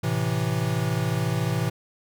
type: chord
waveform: square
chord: A minor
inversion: none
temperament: equal with one note detuned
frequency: 110.77 / 130.81 / 164.81 Hz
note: A2 / C3 / E3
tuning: +12 / 0 / 0 cents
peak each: -28 dBFS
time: 0.03-1.7 s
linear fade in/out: 10 ms
effects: none